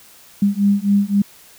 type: beating tone pair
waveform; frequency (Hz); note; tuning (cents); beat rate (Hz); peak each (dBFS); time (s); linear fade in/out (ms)
sine; 199.4 / 203.2; G3 / G#3; +30 / -38; 3.8; -16; 0.42-1.22; 5
effects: white hiss -46 dBFS RMS until 1.58 s